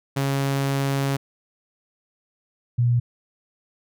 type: tone pair in turn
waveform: sawtooth / sine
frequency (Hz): 137.8 / 120.48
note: C#3 / B2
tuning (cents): -10 / -42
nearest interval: major second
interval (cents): 232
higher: first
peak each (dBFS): -17 / -16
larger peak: second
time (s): 0.16-1.17 / 2.78-3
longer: first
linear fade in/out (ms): 10
effects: none

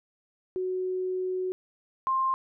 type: tone pair in turn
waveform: sine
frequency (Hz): 370 / 1055.6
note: F#4 / C6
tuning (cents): 0 / +15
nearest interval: octave + tritone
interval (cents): 1815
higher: second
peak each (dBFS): -27 / -23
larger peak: second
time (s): 0.56-1.52 / 2.07-2.34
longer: first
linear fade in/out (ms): 0
effects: none

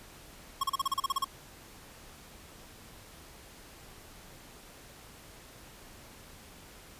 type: tone bursts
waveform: square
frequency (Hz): 1088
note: C#6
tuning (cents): -33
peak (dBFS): -27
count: 11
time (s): 0.61-1.245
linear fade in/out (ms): 5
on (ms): 25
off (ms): 36
effects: pink hiss -52 dBFS RMS until 6.99 s + resampled to 32000 Hz

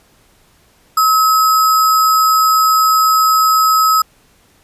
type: tone with sample-and-hold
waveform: sine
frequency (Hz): 1286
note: E6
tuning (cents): -43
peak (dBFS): -8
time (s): 0.97-4.02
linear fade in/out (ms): 5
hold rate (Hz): 6300
effects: pink hiss -52 dBFS RMS until 4.63 s + resampled to 32000 Hz

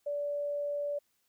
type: tone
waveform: sine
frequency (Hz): 579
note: D5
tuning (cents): -25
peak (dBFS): -31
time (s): 0.06-0.99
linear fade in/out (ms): 10
effects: white hiss -75 dBFS RMS until 1.28 s

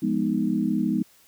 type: chord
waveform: sine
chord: F half-diminished seventh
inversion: none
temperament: equal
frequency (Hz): 174.61 / 207.7 / 246.9 / 311.1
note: F3 / Ab3 / Cb4 / Eb4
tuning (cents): 0 / 0 / 0 / 0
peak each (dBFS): -30 / -25 / -26 / -27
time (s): 0.02-1.03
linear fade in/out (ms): 10
effects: white hiss -57 dBFS RMS until 1.27 s

